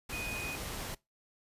sine tone in noise, 2489 Hz, D#7, in tune, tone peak -38 dBFS, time 0.12-0.56 s, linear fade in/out 10 ms, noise pink, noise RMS -40 dBFS, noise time 0.09-0.95 s, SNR -1 dB, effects noise-tail reverb RT60 0.2 s tail -22 dB re dry + resampled to 32000 Hz

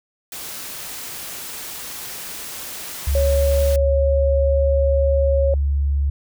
white noise, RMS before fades -32 dBFS, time 0.32-3.76 s, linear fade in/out 2 ms
sine tone, 70.4 Hz, C#2, 27 cents sharp, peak -16 dBFS, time 3.07-6.1 s, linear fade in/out 5 ms
sine tone with pitch glide, 554.4 to 549.9 Hz, C#5 to C#5, 0 to -14 cents, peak -17 dBFS, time 3.15-5.54 s, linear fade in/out 2 ms, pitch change -14 cents, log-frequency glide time 3.72-3.97 s
effects none

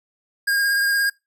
square tone with vibrato, 1621 Hz, G#6, 42 cents flat, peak -18 dBFS, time 0.47-1.1 s, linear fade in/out 10 ms, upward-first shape sine, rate 17 Hz, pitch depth 14 cents each way, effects noise-tail reverb RT60 0.2 s tail -21 dB re dry

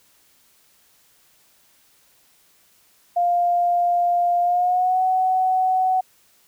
sine tone with pitch glide, 701 to 747 Hz, F5 to F#5, +6 to +16 cents, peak -16 dBFS, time 3.16-6.01 s, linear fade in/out 10 ms, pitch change +110 cents, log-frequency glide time 4.41-5.02 s, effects white hiss -58 dBFS RMS until 6.47 s

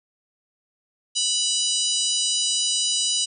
harmonic tone with a mistuned harmonic, 984 Hz, B5, 7 cents flat, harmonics 3 / 4 / 5 / 6 / 7 / 8 / 9, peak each -26 / -27 / -28 / -29 / -29 / -30 / -31 dBFS, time 1.15-3.26 s, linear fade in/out 20 ms, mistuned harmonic 8, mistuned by +49 cents, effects none

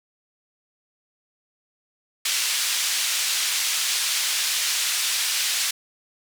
pink band-pass noise, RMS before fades -24 dBFS, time 2.25-5.71 s, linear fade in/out 5 ms, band 2800 to 9800 Hz, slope 12 dB/octave, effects none

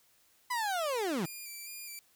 30% pulse linear sweep, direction down, 1016 to 146.9 Hz, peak -28 dBFS, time 0.5-1.26 s, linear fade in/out 10 ms
5% pulse tone with vibrato, 2375 Hz, D7, 19 cents sharp, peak -33 dBFS, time 1.25-1.99 s, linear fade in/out 0 ms, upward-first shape square, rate 2.4 Hz, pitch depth 30 cents each way
effects white hiss -67 dBFS RMS until 2.15 s

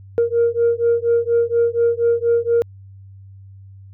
sine beating tone pair, 466.5 / 470.7 Hz, A#4 / A#4, +1 / +17 cents, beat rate 4.2 Hz, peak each -16 dBFS, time 0.18-2.62 s, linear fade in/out 0 ms, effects tanh soft clip ceiling -9 dBFS + added 97 Hz sine -38 dBFS peak until 3.93 s

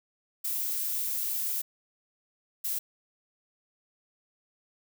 violet noise bursts at uneven times, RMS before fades -31 dBFS, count 2, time 0.44-1.62 / 2.64-2.79 s, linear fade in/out 10 ms, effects none

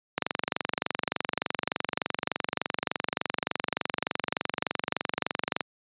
click train, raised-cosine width 0.3 ms, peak -9 dBFS, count 128, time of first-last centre 0.18-5.607 s, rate 23.4 Hz, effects high-pass 150 Hz 12 dB/octave + resampled to 8000 Hz

